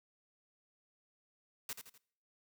white noise with echo, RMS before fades -41 dBFS, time 1.69-1.73 s, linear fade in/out 2 ms, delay 83 ms, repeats 3, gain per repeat -7 dB, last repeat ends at 1.979 s, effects noise-tail reverb RT60 0.6 s tail -22 dB re dry + high-pass 80 Hz 12 dB/octave

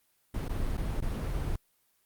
brown noise with dropouts, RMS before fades -31 dBFS, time 0.34-1.56 s, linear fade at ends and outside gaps 5 ms, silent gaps 0.483-0.493 / 0.771-0.776 / 1.006-1.022 s, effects white hiss -71 dBFS RMS until 2.05 s + Opus 32 kbps

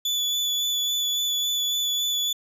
35% pulse tone with vibrato, 3457 Hz, A7, 31 cents flat, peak -21 dBFS, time 0.05-2.33 s, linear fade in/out 5 ms, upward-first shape sine, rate 3.6 Hz, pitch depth 13 cents each way, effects resampled to 32000 Hz

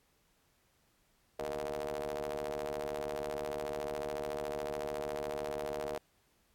sawtooth ring-modulated tone, 73.6 Hz, D2, 4 cents sharp, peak -29 dBFS, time 1.39-5.98 s, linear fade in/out 5 ms, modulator 545 Hz, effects pink hiss -72 dBFS RMS until 6.54 s + AAC 64 kbps

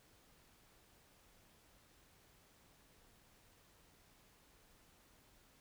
silence, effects pink hiss -68 dBFS RMS until 5.6 s

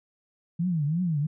sine tone with vibrato, 162.2 Hz, E3, 28 cents flat, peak -23 dBFS, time 0.59-1.27 s, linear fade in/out 10 ms, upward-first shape triangle, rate 2.9 Hz, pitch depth 250 cents each way, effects none

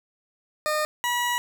20% pulse tone pair in turn, 610 / 968.3 Hz, D#5 / B5, -34 / -34 cents, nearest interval minor sixth, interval 800 cents, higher second, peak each -18 / -18 dBFS, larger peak neither, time 0.66-0.85 / 1.04-1.38 s, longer second, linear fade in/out 0 ms, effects none

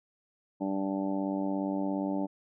harmonic tone, 97.2 Hz, G2, 14 cents flat, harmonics 2 / 3 / 4 / 5 / 6 / 7 / 8 / 9, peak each -34 / -31 / -43 / -47 / -38 / -45 / -43 / -42 dBFS, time 0.6-2.27 s, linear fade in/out 20 ms, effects none

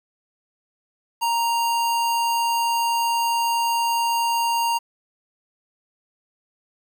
square tone, 932.3 Hz, A#5, in tune, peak -20 dBFS, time 1.21-4.79 s, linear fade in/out 20 ms, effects 9-bit

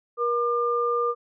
sine tone pair together, 476.2 / 1200 Hz, A#4 / D6, +37 / +37 cents, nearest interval octave + major third, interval 1600 cents, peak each -24 dBFS, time 0.17-1.15 s, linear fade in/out 50 ms, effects none

